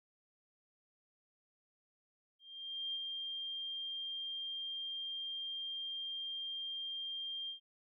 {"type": "tone with ADSR envelope", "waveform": "sine", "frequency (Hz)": 3193, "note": "G7", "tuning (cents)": 31, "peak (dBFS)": -36, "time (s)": [2.39, 7.6], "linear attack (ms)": 550, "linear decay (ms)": 41, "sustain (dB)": -3, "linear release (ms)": 110, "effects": []}